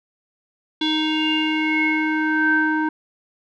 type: tone with low-pass filter sweep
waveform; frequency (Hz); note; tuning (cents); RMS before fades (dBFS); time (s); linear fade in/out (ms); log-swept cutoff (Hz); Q
square; 311.1; D#4; 0; -20; 0.81-2.89; 5; 3600 to 1300; 9
effects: none